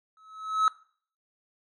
triangle tone with exponential growth, 1290 Hz, E6, 38 cents flat, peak -15 dBFS, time 0.17-0.68 s, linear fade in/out 1 ms, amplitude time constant 110 ms, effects noise-tail reverb RT60 0.5 s tail -20 dB re dry + MP3 48 kbps

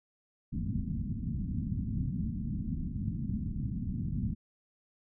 white low-pass noise, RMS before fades -34 dBFS, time 0.52-4.35 s, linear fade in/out 20 ms, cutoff 240 Hz, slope 48 dB/octave, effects none

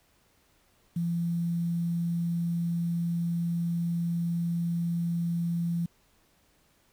sine tone with quantisation, 170.2 Hz, F3, 44 cents flat, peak -26 dBFS, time 0.96-5.86 s, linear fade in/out 5 ms, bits 9, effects pink hiss -66 dBFS RMS until 6.92 s

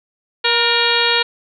harmonic tone with a mistuned harmonic, 472.7 Hz, A#4, 24 cents sharp, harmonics 1 / 2 / 3 / 4 / 5 / 6 / 7 / 8 / 9, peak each -22 / -22 / -22 / -22 / -22 / -22 / -22 / -22 / -22 dBFS, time 0.44-1.23 s, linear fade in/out 10 ms, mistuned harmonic 4, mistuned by -52 cents, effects none

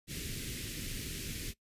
pink band-stop noise, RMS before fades -40 dBFS, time 0.07-1.54 s, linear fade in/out 50 ms, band 380 to 2000 Hz, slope 24 dB/octave, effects noise-tail reverb RT60 0.1 s tail -20 dB re dry + resampled to 32000 Hz

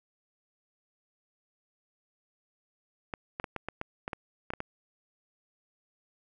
clicks, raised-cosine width 0.5 ms, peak -19 dBFS, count 11, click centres 3.138 / 3.399 / 3.442 / 3.563 / 3.686 / 3.814 / 4.079 / 4.132 / 4.504 / 4.536 / 4.604 s, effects none

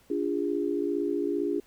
sine tone cluster, 290.7 / 346 / 408.2 Hz, D4 / F4 / G#4, -18 / -16 / -30 cents, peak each -30 dBFS, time 0.1-1.6 s, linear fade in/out 5 ms, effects pink hiss -61 dBFS RMS until 1.66 s

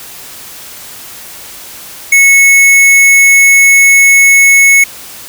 square tone, 2200 Hz, C#7, 14 cents flat, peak -3 dBFS, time 2.12-4.84 s, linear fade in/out 5 ms, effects white hiss -29 dBFS RMS until 5.28 s

